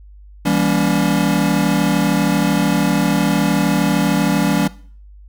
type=chord; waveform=square; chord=E diminished seventh; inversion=none; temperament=just; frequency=164.81 / 197.78 / 237.3 / 284.8 Hz; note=E3 / G3 / Bb3 / Db4; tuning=0 / +16 / +31 / +47 cents; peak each=-21 / -19 / -23 / -19 dBFS; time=0.45-4.68 s; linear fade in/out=10 ms; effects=noise-tail reverb RT60 0.5 s tail -20 dB re dry + added 50 Hz sine -38 dBFS peak until 5.28 s